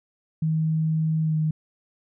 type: tone with pitch glide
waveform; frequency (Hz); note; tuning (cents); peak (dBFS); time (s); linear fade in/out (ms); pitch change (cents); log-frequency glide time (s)
sine; 158.5 to 155.96; D#3 to D#3; +32 to +4; -20; 0.42-1.51; 5; -28; 1.22-1.36
effects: none